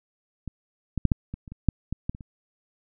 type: clicks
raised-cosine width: 5 ms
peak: -21 / -14 / -6 / -7 / -21 / -29 / -26 / -6 / -16 / -14 / -27 / -28 dBFS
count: 12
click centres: 0.477 / 0.977 / 1.053 / 1.118 / 1.34 / 1.478 / 1.52 / 1.687 / 1.926 / 2.095 / 2.149 / 2.208 s
effects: none